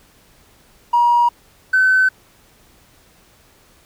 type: tone pair in turn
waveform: triangle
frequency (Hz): 955 / 1522.5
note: A#5 / F#6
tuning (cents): +42 / +49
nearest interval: minor sixth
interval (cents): 807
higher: second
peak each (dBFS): -7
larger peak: neither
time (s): 0.93-1.29 / 1.73-2.09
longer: neither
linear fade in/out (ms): 10
effects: tanh soft clip ceiling -8 dBFS + pink hiss -52 dBFS RMS until 3.85 s